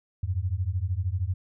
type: beating tone pair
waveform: sine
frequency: 85.7 / 98.7 Hz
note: F2 / G2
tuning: -32 / +12 cents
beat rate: 13 Hz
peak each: -28 dBFS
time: 0.23-1.34 s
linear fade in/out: 5 ms
effects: none